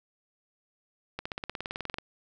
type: accelerating click train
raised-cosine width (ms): 0.3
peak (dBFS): -18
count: 16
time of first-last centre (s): 1.19-1.985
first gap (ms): 65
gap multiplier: 0.97
effects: none